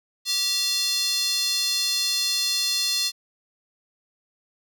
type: tone with high-pass filter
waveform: square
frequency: 388 Hz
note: G4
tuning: 18 cents flat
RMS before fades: -24 dBFS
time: 0.25-3.12 s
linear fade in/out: 50 ms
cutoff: 4200 Hz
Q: 3.5
effects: none